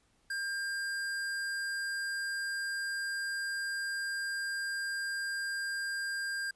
square tone, 1600 Hz, G6, 35 cents sharp, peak -34 dBFS, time 0.3-6.51 s, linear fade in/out 5 ms, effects pink hiss -71 dBFS RMS until 6.55 s + resampled to 24000 Hz

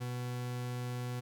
40% pulse tone, 123.47 Hz, B2, in tune, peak -35 dBFS, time 0-1.21 s, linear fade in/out 20 ms, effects none

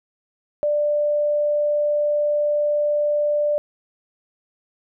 sine tone, 591 Hz, D5, 11 cents sharp, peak -17 dBFS, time 0.63-3.58 s, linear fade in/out 0 ms, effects none

